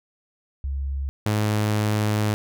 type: tone pair in turn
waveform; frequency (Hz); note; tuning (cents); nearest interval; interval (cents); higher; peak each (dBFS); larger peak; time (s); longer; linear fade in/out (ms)
sine / sawtooth; 68.6 / 106.11; C#2 / G#2; -17 / +38; minor sixth; 755; second; -24 / -16; second; 0.64-1.09 / 1.26-2.34; second; 0
effects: none

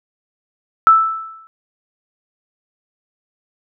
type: tone with exponential decay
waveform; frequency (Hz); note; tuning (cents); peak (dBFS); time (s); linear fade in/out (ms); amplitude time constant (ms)
sine; 1318.5; E6; 0; -3; 0.87-1.47; 0; 130
effects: none

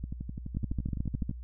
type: two click trains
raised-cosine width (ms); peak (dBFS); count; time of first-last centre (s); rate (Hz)
5; -19 / -24; 11 / 16; 0.57-1.295 / 0.04-1.311; 13.8 / 11.8
effects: added 60 Hz sine -39 dBFS peak until 1.43 s

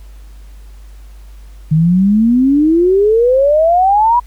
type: exponential sweep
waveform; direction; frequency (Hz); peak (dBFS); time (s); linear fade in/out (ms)
sine; up; 151.9 to 987.8; -7; 1.71-4.2; 10
effects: added 50 Hz sine -32 dBFS peak until 4.26 s + pink hiss -50 dBFS RMS until 4.26 s

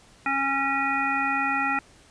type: harmonic tone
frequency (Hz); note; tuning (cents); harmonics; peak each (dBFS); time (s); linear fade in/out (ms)
273.8; C#4; -21; 1 / 3 / 5 / 7 / 9; -32 / -28 / -27 / -29 / -29; 0.26-1.79; 2
effects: pink hiss -54 dBFS RMS until 2.1 s + resampled to 22050 Hz

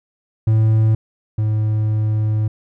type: tone pair in turn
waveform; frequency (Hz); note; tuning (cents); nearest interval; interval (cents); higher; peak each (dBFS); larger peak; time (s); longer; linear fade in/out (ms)
triangle; 110 / 107.8; A2 / A2; 0 / -35; unison; 35; first; -9 / -13; first; 0.47-0.95 / 1.38-2.48; second; 5
effects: none

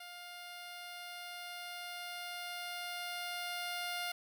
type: tone with level ramp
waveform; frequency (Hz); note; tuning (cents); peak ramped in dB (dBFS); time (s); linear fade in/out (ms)
10% pulse; 706; F5; +19; -39 to -28; 0-4.12; 5
effects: none

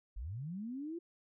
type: linear sweep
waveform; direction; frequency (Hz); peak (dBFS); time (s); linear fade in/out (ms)
sine; up; 40.86 to 349.6; -39; 0.16-0.99; 10
effects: none

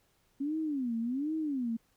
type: tone with vibrato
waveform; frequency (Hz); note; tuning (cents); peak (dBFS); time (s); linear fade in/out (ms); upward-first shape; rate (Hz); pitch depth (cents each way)
sine; 268.9; C4; +47; -30; 0.4-1.77; 10; sine; 1.3; 290
effects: pink hiss -71 dBFS RMS until 1.96 s

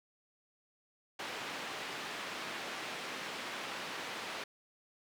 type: band-pass noise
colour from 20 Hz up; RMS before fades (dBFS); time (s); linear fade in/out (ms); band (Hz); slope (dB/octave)
white; -42; 1.19-4.44; 5; 200 to 2800; 12
effects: none

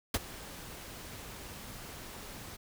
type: noise with ADSR envelope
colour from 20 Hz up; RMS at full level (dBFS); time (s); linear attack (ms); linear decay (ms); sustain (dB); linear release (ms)
pink; -28; 0.14-2.57; 4; 36; -18; 17
effects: none

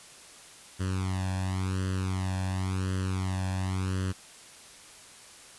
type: tone with flanger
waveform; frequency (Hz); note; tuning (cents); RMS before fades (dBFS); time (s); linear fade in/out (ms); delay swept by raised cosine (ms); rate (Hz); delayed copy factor
sawtooth; 94; F#2; +28; -30; 0.79-4.13; 20; 0.65 to 1.18; 0.93; +1
effects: white hiss -50 dBFS RMS until 5.58 s + resampled to 24000 Hz

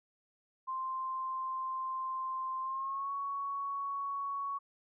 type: tone with pitch glide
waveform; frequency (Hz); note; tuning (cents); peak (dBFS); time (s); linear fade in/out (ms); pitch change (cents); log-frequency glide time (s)
sine; 1046.5 to 1115.2; C6 to C#6; 0 to +10; -34; 0.67-4.59; 20; +110; 2.61-3.12
effects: none

